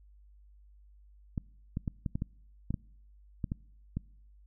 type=clicks; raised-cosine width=5 ms; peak=-20 dBFS; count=11; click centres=1.378 / 1.771 / 1.878 / 2.062 / 2.155 / 2.221 / 2.706 / 2.742 / 3.442 / 3.519 / 3.97 s; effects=noise-tail reverb RT60 0.8 s tail -26 dB re dry + added 50 Hz sine -55 dBFS peak until 4.46 s